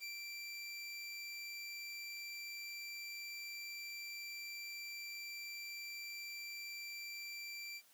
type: tone with ADSR envelope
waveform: 25% pulse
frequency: 2349 Hz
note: D7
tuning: in tune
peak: -39 dBFS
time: 0-7.82 s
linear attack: 36 ms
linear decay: 120 ms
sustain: -2 dB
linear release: 57 ms
effects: white hiss -67 dBFS RMS until 7.93 s + high-pass 200 Hz 12 dB/octave